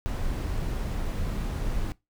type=noise; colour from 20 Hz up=brown; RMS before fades=-29 dBFS; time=0.06-1.92 s; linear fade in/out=0 ms; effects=noise-tail reverb RT60 0.2 s tail -21 dB re dry